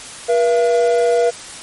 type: tone pair together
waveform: triangle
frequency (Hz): 480 / 677.3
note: B4 / E5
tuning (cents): -49 / +47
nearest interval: tritone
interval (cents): 596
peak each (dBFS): -11 / -15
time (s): 0.28-1.31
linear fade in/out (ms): 20
effects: white hiss -33 dBFS RMS until 1.62 s + MP3 48 kbps